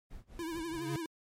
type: noise with tremolo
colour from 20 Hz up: brown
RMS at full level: -47 dBFS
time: 0.1-0.8 s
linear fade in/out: 10 ms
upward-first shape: sine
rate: 4.8 Hz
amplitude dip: 95%
type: tone with vibrato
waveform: square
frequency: 329.6 Hz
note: E4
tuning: in tune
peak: -37 dBFS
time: 0.39-1.06 s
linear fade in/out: 2 ms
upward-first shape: triangle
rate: 12 Hz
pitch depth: 93 cents each way
type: tone with exponential growth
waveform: square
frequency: 139 Hz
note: C#3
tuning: 5 cents sharp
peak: -33 dBFS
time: 0.54-0.96 s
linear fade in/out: 0 ms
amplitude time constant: 90 ms
effects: MP3 64 kbps